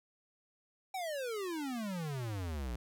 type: exponential sweep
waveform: square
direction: down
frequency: 784 to 56.1 Hz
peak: -37 dBFS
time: 0.94-2.76 s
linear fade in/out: 5 ms
effects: none